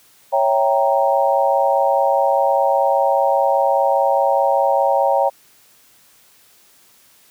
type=chord; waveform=sine; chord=C# diminished seventh; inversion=none; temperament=equal; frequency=554.4 / 659.3 / 784 / 932.3 Hz; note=C#5 / E5 / G5 / Bb5; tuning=0 / 0 / 0 / 0 cents; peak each=-17 / -21 / -18 / -20 dBFS; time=0.32-5.3 s; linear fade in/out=20 ms; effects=white hiss -52 dBFS RMS until 7.3 s + high-pass 60 Hz 12 dB/octave